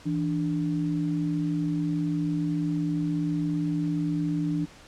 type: tone pair together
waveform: sine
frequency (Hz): 164.81 / 293.9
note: E3 / D4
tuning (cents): 0 / +1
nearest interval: minor seventh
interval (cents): 1001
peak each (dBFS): -27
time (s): 0.05-4.66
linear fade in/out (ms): 20
effects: pink hiss -50 dBFS RMS until 4.87 s + low-pass 7000 Hz 12 dB/octave